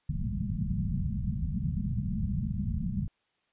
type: low-pass noise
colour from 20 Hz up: white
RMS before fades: -31 dBFS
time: 0.09-3.08 s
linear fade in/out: 0 ms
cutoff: 220 Hz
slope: 96 dB/octave
effects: white hiss -74 dBFS RMS until 3.52 s + resampled to 8000 Hz